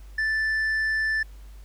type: tone with tanh clipping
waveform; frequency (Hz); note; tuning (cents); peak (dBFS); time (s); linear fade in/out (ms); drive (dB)
sine; 1760; A6; 0; -23; 0.18-1.23; 5; 4
effects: added 50 Hz sine -41 dBFS peak until 1.64 s + pink hiss -58 dBFS RMS until 1.64 s